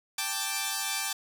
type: chord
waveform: 5% pulse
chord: G suspended second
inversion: none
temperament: equal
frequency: 784 / 880 / 1174.7 Hz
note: G5 / A5 / D6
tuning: 0 / 0 / 0 cents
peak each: -22 dBFS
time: 0.18-1.13 s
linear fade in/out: 5 ms
effects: none